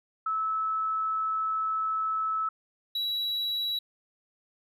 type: tone pair in turn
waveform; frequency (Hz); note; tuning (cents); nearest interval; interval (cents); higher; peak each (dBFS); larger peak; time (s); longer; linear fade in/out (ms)
sine / triangle; 1303 / 3905; E6 / B7; -20 / -20; octave + perfect fifth; 1900; second; -26; neither; 0.26-2.49 / 2.95-3.79; first; 5
effects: none